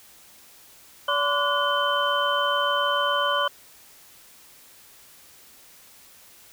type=tone cluster; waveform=sine; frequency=575 / 1022 / 1149 / 1459 / 3072 Hz; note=D5 / C6 / D6 / F#6 / G7; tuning=-37 / -41 / -38 / -25 / -36 cents; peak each=-27 dBFS; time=1.08-3.48 s; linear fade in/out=5 ms; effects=white hiss -51 dBFS RMS until 6.52 s